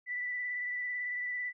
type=tone with vibrato; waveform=sine; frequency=1975.5 Hz; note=B6; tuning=in tune; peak=-33 dBFS; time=0.06-1.53 s; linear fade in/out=50 ms; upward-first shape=triangle; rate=18 Hz; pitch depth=24 cents each way; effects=none